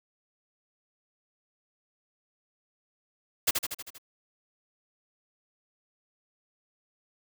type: noise with echo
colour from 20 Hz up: white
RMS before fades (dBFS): -23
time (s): 3.47-3.51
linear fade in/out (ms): 10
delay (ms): 79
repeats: 6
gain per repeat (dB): -4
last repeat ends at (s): 3.984
effects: none